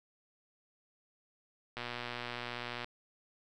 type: click train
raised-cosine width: 0.3 ms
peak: -23 dBFS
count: 131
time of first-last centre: 1.77-2.844 s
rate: 121 Hz
effects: none